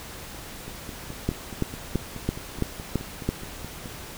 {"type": "two click trains", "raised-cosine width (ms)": 3, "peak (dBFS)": [-10, -23], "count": [7, 16], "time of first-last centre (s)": [[1.29, 3.29], [0.68, 3.858]], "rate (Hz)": [3, 4.72], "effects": ["pink hiss -40 dBFS RMS until 4.17 s"]}